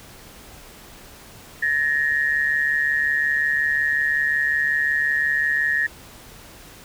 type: tone pair together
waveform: sine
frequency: 1719.5 / 1865 Hz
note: A6 / A#6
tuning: -40 / 0 cents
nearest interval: minor second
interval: 140 cents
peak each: -22 / -20 dBFS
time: 1.62-5.87 s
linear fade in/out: 10 ms
effects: pink hiss -44 dBFS RMS until 6.84 s